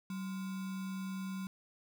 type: tone with sample-and-hold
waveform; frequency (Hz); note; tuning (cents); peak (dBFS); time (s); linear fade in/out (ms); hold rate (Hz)
sine; 190; F#3; +46; -37; 0.1-1.47; 2; 1225
effects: none